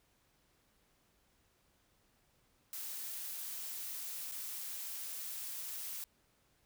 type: noise with dropouts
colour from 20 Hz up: blue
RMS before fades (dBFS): -43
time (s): 2.73-6.04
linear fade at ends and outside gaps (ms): 0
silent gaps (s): 4.313-4.32
effects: pink hiss -73 dBFS RMS until 6.65 s